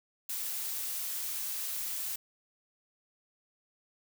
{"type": "noise", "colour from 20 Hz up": "blue", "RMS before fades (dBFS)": -36, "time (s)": [0.29, 2.16], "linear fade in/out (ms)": 5, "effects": []}